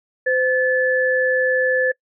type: tone pair together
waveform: sine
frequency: 513.3 / 1734 Hz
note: C5 / A6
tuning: -33 / -26 cents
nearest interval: octave + major sixth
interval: 2107 cents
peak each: -18 dBFS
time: 0.26-1.92 s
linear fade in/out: 10 ms
effects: noise-tail reverb RT60 0.1 s tail -24 dB re dry